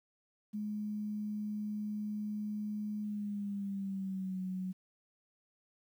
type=tone with pitch glide; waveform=sine; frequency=210 to 186.01 Hz; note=G#3 to F#3; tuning=+19 to +9 cents; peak=-35 dBFS; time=0.53-4.73 s; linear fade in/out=20 ms; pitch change=-210 cents; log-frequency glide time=3.03-4.41 s; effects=11-bit